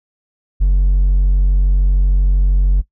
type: tone with hard clipping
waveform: sine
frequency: 46.46 Hz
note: F#1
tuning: 8 cents sharp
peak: -10 dBFS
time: 0.6-2.82 s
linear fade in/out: 20 ms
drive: 2 dB
effects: noise-tail reverb RT60 0.1 s tail -18 dB re dry